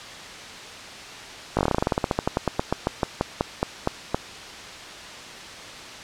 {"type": "slowing click train", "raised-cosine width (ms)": 1, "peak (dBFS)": -6, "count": 28, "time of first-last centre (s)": [1.57, 4.145], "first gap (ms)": 18, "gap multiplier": 1.11, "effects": ["white hiss -38 dBFS RMS until 6.03 s", "low-pass 5000 Hz 12 dB/octave"]}